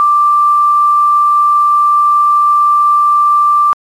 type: tone with quantisation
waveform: sine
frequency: 1178 Hz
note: D6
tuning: 5 cents sharp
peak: -6 dBFS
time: 0-3.73 s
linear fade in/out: 0 ms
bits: 6
effects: AAC 32 kbps